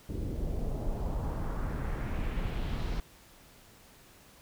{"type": "noise with low-pass filter sweep", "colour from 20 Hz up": "brown", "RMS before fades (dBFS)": -33, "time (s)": [0.09, 3], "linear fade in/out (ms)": 2, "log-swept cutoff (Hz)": [360, 4800], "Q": 1.6, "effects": ["pink hiss -57 dBFS RMS until 4.41 s"]}